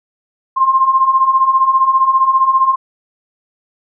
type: beating tone pair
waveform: sine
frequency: 1046.5 / 1061.5 Hz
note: C6 / C6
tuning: 0 / +25 cents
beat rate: 15 Hz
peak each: -15 / -10 dBFS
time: 0.56-2.76 s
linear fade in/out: 20 ms
effects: none